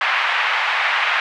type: band-pass noise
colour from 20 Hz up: white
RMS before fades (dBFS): -19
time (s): 0.01-1.2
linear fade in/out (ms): 2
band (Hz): 800 to 2600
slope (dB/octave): 24
effects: none